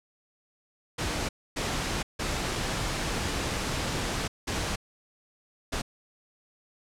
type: noise bursts at uneven times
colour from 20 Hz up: pink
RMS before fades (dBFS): -30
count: 5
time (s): 0.98-1.29 / 1.56-2.03 / 2.19-4.28 / 4.47-4.76 / 5.72-5.82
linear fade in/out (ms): 10
effects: low-pass 8000 Hz 12 dB/octave